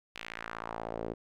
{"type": "tone with band-pass filter sweep", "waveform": "sawtooth", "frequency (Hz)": 56.3, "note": "A1", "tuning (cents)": 40, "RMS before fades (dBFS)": -40, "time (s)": [0.15, 1.14], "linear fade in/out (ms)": 10, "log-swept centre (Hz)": [2900, 400], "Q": 1.9, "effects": []}